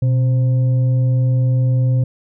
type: tone with frequency modulation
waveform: sine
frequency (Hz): 125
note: B2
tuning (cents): +21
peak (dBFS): -12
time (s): 0.02-2.04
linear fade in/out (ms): 5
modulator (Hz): 397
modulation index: 0.23
effects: none